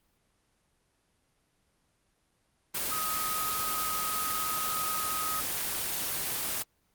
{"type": "tone in noise", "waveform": "sine", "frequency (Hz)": 1260, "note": "D#6", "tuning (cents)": 21, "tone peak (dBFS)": -33, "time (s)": [2.91, 5.41], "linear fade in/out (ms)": 10, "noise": "white", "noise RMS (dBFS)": -32, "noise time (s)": [2.74, 6.63], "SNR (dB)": -4, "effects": ["pink hiss -72 dBFS RMS until 6.94 s", "Opus 24 kbps"]}